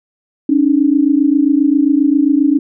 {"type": "tone pair together", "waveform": "sine", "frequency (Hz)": [276.5, 304], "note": ["C#4", "D#4"], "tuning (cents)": [-4, -40], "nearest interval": "major second", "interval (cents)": 164, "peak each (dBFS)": [-11, -12], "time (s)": [0.49, 2.59], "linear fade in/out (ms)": 5, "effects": []}